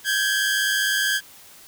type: tone pair together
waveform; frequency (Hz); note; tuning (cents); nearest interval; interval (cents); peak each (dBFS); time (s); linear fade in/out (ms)
sawtooth; 1568 / 1667.9; G6 / G#6; 0 / +7; minor second; 107; -19; 0.04-1.21; 50
effects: white hiss -47 dBFS RMS until 1.67 s